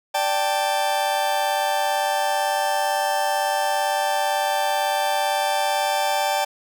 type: chord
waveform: 40% pulse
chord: D suspended fourth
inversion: none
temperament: just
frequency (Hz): 587.3 / 783.1 / 881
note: D5 / G5 / A5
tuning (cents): 0 / -2 / +2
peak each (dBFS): -25 / -22 / -24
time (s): 0.14-6.45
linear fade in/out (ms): 10
effects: none